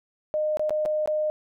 sine tone with dropouts, 612 Hz, D#5, 29 cents flat, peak -22 dBFS, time 0.34-1.3 s, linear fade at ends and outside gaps 0 ms, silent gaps 0.571-0.595 / 0.695-0.706 / 0.853-0.859 / 1.059-1.075 s, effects none

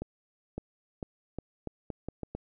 accelerating click train, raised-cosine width 2 ms, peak -22 dBFS, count 9, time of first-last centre 0.02-2.35 s, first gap 560 ms, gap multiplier 0.8, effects none

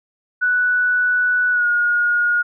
sine tone with pitch glide, 1480 to 1436.2 Hz, F#6 to F6, 0 to +48 cents, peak -14 dBFS, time 0.41-2.43 s, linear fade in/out 20 ms, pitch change -52 cents, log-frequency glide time 1.51-1.67 s, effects none

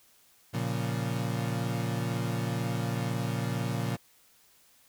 35% pulse chord, Bb minor, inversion none, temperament equal, 116.54 / 138.59 / 174.61 Hz, Bb2 / Db3 / F3, 0 / 0 / 0 cents, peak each -30 / -33 / -33 dBFS, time 0.53-3.97 s, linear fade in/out 20 ms, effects white hiss -62 dBFS RMS until 4.88 s

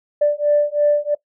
sine beating tone pair, 587 / 590 Hz, D5 / D5, -1 / +8 cents, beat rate 3 Hz, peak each -16 dBFS, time 0.21-1.15 s, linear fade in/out 10 ms, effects noise-tail reverb RT60 0.1 s tail -20 dB re dry + tanh soft clip ceiling -6 dBFS

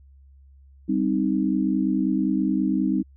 sine chord, C minor, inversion second, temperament equal, 196 / 261.6 / 311.1 Hz, G3 / C4 / Eb4, 0 / 0 / 0 cents, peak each -24 dBFS, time 0.88-3.03 s, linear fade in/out 20 ms, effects added 68 Hz sine -48 dBFS peak until 3.16 s

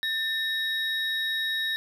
triangle tone pair together, 1791 / 3795 Hz, A6 / A#7, +30 / +30 cents, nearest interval octave + minor second, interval 1300 cents, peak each -27 dBFS, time 0.03-1.76 s, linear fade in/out 0 ms, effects none

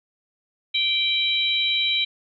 harmonic tone, 781 Hz, G5, 7 cents flat, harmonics 3 / 4 / 5, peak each -25 / -25 / -22 dBFS, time 0.74-2.05 s, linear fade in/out 10 ms, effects none

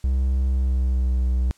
triangle tone with pitch glide, 65.41 to 62.75 Hz, C2 to B1, 0 to +28 cents, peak -16 dBFS, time 0.04-1.51 s, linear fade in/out 0 ms, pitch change -72 cents, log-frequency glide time 0.45-1.21 s, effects white hiss -58 dBFS RMS until 1.57 s + low-pass 9000 Hz 12 dB/octave

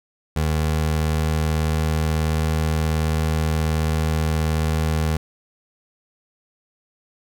25% pulse tone with pitch glide, 77.78 to 78.68 Hz, D#2 to D#2, 0 to +20 cents, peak -15 dBFS, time 0.36-5.17 s, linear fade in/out 5 ms, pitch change +20 cents, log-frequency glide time 0.58-2.41 s, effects none

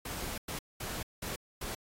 pink noise bursts at uneven times, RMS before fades -39 dBFS, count 5, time 0.05-0.38 / 0.48-0.59 / 0.8-1.03 / 1.22-1.36 / 1.61-1.75 s, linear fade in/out 5 ms, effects AAC 48 kbps

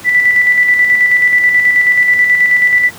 sine tone with tremolo, 1975.5 Hz, B6, in tune, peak -5 dBFS, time 0.04-2.91 s, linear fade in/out 50 ms, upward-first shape square, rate 9.3 Hz, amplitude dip 40%, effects pink hiss -33 dBFS RMS until 2.98 s + high-pass 100 Hz 12 dB/octave

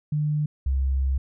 sine tone pair in turn, 150 / 66.82 Hz, D3 / C2, +37 / +37 cents, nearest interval octave + major second, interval 1400 cents, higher first, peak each -21 / -20 dBFS, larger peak second, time 0.12-0.46 / 0.66-1.18 s, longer second, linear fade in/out 5 ms, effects none

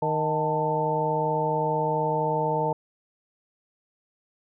harmonic tone with a mistuned harmonic, 155.56 Hz, D#3, in tune, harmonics 1 / 2 / 3 / 4 / 5 / 6, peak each -30 / -36 / -28 / -30 / -35 / -26 dBFS, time 0.02-2.73 s, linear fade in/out 5 ms, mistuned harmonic 6, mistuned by -83 cents, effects none

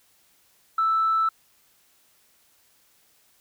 sine tone, 1319 Hz, E6, 1 cent sharp, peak -18 dBFS, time 0.78-1.29 s, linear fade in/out 5 ms, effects tanh soft clip ceiling -15 dBFS + white hiss -62 dBFS RMS until 3.4 s

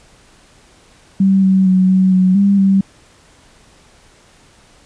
sine tone with pitch steps, 193 / 190 / 186.1 / 187.8 / 185.4 / 199.2 / 194.1 Hz, G3 / F#3 / F#3 / F#3 / F#3 / G3 / G3, -27 / +46 / +10 / +26 / +4 / +28 / -17 cents, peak -8 dBFS, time 1.2-2.81 s, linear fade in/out 5 ms, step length 230 ms, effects pink hiss -48 dBFS RMS until 4.85 s + resampled to 22050 Hz

